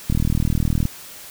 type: click train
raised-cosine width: 5 ms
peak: -7 dBFS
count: 31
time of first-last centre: 0.1-0.854 s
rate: 39.8 Hz
effects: white hiss -39 dBFS RMS until 1.3 s